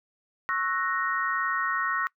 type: chord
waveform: sine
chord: F# dominant seventh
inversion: second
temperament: equal with one note detuned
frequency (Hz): 1101.1 / 1318.5 / 1480 / 1864.7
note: C#6 / E6 / F#6 / A#6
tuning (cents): -12 / 0 / 0 / 0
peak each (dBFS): -30 / -31 / -32 / -30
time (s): 0.49-2.07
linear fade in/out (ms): 0
effects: noise-tail reverb RT60 0.1 s tail -22 dB re dry